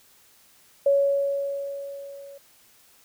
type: tone with level ramp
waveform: sine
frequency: 559 Hz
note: C#5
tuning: 14 cents sharp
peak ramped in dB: -15 to -41 dBFS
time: 0.86-2.38 s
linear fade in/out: 5 ms
effects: white hiss -57 dBFS RMS until 3.04 s